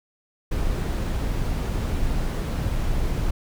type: noise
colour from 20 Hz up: brown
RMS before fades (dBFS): -24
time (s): 0.51-3.31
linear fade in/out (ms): 10
effects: none